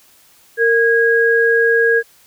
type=tone pair together; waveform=sine; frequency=461.1 / 1643.2 Hz; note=A#4 / G#6; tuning=-19 / -19 cents; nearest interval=octave + minor seventh; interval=2200 cents; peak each=-13 dBFS; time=0.57-2.03 s; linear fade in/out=50 ms; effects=white hiss -50 dBFS RMS until 2.26 s